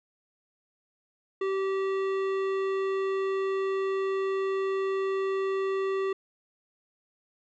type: tone with hard clipping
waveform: sine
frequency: 386.6 Hz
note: G4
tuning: 24 cents flat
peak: -28 dBFS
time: 1.41-6.13 s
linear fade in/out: 5 ms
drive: 13 dB
effects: resampled to 16000 Hz